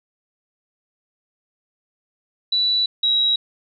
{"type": "tone pair in turn", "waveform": "sine", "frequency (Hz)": [3951, 3856], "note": ["B7", "B7"], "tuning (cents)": [0, -42], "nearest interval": "unison", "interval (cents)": 42, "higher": "first", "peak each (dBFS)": [-16, -15], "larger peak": "second", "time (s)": [[2.52, 2.86], [3.03, 3.36]], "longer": "first", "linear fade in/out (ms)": 5, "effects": []}